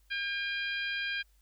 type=harmonic tone; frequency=804 Hz; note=G5; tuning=44 cents sharp; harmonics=2 / 3 / 4 / 5 / 6; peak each=-34 / -37 / -39 / -46 / -47 dBFS; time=0.1-1.23 s; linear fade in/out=20 ms; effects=added 50 Hz sine -62 dBFS peak until 1.41 s + white hiss -72 dBFS RMS until 1.41 s